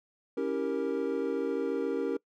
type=chord; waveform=triangle; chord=C# diminished seventh; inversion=none; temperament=equal with one note detuned; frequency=277.2 / 325.3 / 392 / 466.2 Hz; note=C#4 / E4 / G4 / Bb4; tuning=0 / -23 / 0 / 0 cents; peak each=-32 / -35 / -32 / -30 dBFS; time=0.37-2.17 s; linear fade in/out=5 ms; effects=noise-tail reverb RT60 0.1 s tail -23 dB re dry